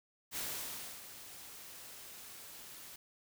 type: noise with ADSR envelope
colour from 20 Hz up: white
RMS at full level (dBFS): -39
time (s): 0.31-2.96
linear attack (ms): 56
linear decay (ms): 650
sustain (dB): -12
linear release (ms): 3
effects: none